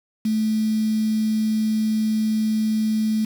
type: tone with quantisation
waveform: sine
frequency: 217.5 Hz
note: A3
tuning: 20 cents flat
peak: -18 dBFS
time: 0.25-3.25 s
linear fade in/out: 5 ms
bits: 6
effects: none